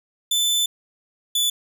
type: tone pair in turn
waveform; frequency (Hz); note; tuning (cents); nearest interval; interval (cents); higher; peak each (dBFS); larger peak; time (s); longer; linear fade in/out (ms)
sawtooth; 3520 / 3472; A7 / A7; 0 / -24; unison; 24; first; -15; neither; 0.31-0.66 / 1.35-1.5; first; 5
effects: none